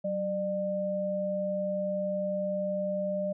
sine tone pair together, 189.15 / 600 Hz, F#3 / D5, +38 / +37 cents, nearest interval octave + minor sixth, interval 1999 cents, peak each -34 / -29 dBFS, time 0.04-3.33 s, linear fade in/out 10 ms, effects none

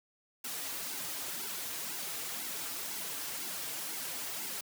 white noise with flanger, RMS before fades -39 dBFS, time 0.44-4.61 s, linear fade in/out 5 ms, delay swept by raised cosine 1.6 to 5.5 ms, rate 2 Hz, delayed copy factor -0.75, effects high-pass 150 Hz 12 dB/octave

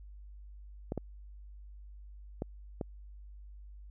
clicks, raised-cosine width 2 ms, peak -21 dBFS, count 4, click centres 0.921 / 0.977 / 2.421 / 2.812 s, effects added 50 Hz sine -47 dBFS peak until 3.9 s

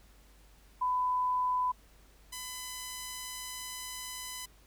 sine / 5% pulse tone pair in turn, 1001 / 1006.4 Hz, B5 / B5, +23 / +32 cents, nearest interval unison, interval 9 cents, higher second, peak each -27 dBFS, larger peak neither, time 0.81-1.72 / 2.32-4.46 s, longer second, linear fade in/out 10 ms, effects added 50 Hz sine -58 dBFS peak until 4.66 s + pink hiss -63 dBFS RMS until 4.66 s

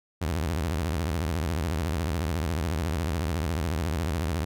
sawtooth tone with vibrato, 80.5 Hz, E2, 41 cents flat, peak -22 dBFS, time 0.21-4.45 s, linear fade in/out 10 ms, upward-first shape sine, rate 14 Hz, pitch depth 240 cents each way, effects none

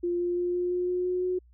sine tone with pitch steps, 349.2 / 351.4 / 353.7 / 355.9 / 358.2 / 360.5 / 362.8 / 365.1 Hz, F4 / F4 / F4 / F4 / F4 / F#4 / F#4 / F#4, 0 / +11 / +22 / +33 / +44 / -45 / -34 / -23 cents, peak -25 dBFS, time 0.03-1.39 s, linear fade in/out 10 ms, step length 170 ms, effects added 60 Hz sine -54 dBFS peak until 1.53 s

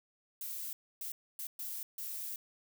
violet noise bursts at uneven times, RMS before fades -41 dBFS, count 5, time 0.41-0.73 / 1.01-1.12 / 1.39-1.47 / 1.59-1.83 / 1.98-2.36 s, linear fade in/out 2 ms, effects none

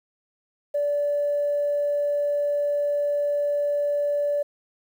sine tone, 580 Hz, D5, 22 cents flat, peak -20 dBFS, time 0.74-4.43 s, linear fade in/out 10 ms, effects tanh soft clip ceiling -16 dBFS + 9-bit

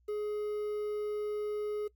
triangle tone with quantisation, 420 Hz, G#4, 19 cents sharp, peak -30 dBFS, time 0.08-1.88 s, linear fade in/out 10 ms, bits 10, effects noise-tail reverb RT60 0.1 s tail -21 dB re dry + added 60 Hz sine -65 dBFS peak until 1.95 s

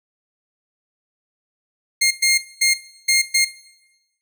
15% pulse tone bursts at uneven times, 2127 Hz, C7, 28 cents sharp, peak -7 dBFS, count 5, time 2.01-2.11 / 2.22-2.38 / 2.61-2.74 / 3.08-3.22 / 3.34-3.45 s, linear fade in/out 10 ms, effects noise-tail reverb RT60 1.0 s tail -18 dB re dry

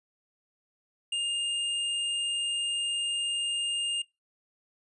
square tone, 2819 Hz, F7, 16 cents sharp, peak -28 dBFS, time 1.12-4.02 s, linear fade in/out 5 ms, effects noise-tail reverb RT60 0.2 s tail -22 dB re dry + resampled to 24000 Hz

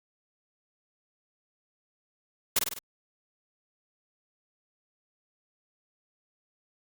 white noise with echo, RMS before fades -23 dBFS, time 2.56-2.59 s, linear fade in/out 5 ms, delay 50 ms, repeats 4, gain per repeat -4 dB, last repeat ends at 2.79 s, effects Opus 48 kbps

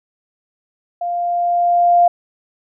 sine tone with level ramp, 698.5 Hz, F5, in tune, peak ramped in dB -19 to -7 dBFS, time 1.01-2.08 s, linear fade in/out 5 ms, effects none

